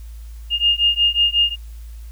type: beating tone pair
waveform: sine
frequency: 2828 / 2833.5 Hz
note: F7 / F7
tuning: +21 / +24 cents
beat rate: 5.5 Hz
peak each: -17 dBFS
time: 0.5-1.56 s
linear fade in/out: 50 ms
effects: added 56 Hz sine -32 dBFS peak until 2.11 s + white hiss -53 dBFS RMS until 2.11 s